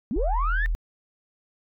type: linear sweep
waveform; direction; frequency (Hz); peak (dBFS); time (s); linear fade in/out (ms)
sine; up; 190.6 to 1831; -24; 0.11-0.66; 0
type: tone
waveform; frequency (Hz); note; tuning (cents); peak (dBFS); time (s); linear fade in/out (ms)
sine; 40.86; E1; -14; -21; 0.16-0.75; 0
effects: tanh soft clip ceiling -15 dBFS